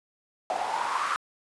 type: noise with band-pass filter sweep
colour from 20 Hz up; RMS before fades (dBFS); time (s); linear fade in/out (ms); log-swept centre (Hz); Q
white; -29; 0.5-1.16; 0; 690 to 1300; 5.6
effects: resampled to 24000 Hz